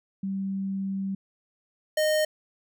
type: tone pair in turn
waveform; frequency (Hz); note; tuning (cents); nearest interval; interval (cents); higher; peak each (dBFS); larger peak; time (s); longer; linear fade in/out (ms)
sine / square; 194.1 / 616.2; G3 / D#5; -17 / -17; octave + minor sixth; 2000; second; -27 / -22; second; 0.23-1.15 / 1.97-2.25; first; 5
effects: none